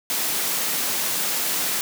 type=high-pass noise; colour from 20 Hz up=white; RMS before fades=-24 dBFS; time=0.1-1.81 s; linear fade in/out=0 ms; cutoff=140 Hz; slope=48 dB/octave; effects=none